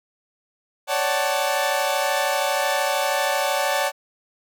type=chord; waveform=sawtooth; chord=D major seventh; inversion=third; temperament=equal with one note detuned; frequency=554.4 / 587.3 / 751.6 / 880 Hz; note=C#5 / D5 / F#5 / A5; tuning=0 / 0 / +27 / 0 cents; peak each=-22 dBFS; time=0.87-3.92 s; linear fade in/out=50 ms; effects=none